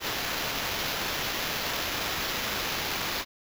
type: noise with sample-and-hold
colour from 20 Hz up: white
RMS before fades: -31 dBFS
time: 0-3.25 s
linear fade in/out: 50 ms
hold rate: 8820 Hz
effects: none